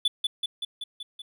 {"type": "tone with echo", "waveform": "triangle", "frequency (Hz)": 3472, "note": "A7", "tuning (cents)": -24, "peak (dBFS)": -18, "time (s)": [0.05, 0.08], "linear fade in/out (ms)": 5, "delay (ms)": 190, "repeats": 6, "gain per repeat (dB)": -3, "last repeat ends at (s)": 1.22, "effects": []}